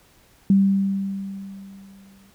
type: tone with exponential decay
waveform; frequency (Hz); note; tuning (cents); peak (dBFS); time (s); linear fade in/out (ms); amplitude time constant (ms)
sine; 195.6; G3; -4; -11; 0.5-2.3; 2; 390
effects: pink hiss -56 dBFS RMS until 2.34 s